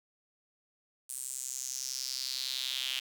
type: tone with high-pass filter sweep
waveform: sawtooth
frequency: 130.81 Hz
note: C3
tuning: in tune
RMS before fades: -37 dBFS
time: 1.09-3 s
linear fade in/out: 10 ms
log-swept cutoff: 9000 to 3000 Hz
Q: 4.2
effects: 9-bit